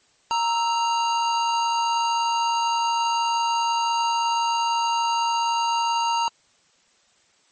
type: tone pair together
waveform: square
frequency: 932 / 1318 Hz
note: A#5 / E6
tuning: -1 / -1 cents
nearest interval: tritone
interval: 600 cents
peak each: -21 / -31 dBFS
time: 0.31-6.28 s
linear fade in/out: 0 ms
effects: white hiss -61 dBFS RMS until 7.51 s + MP3 32 kbps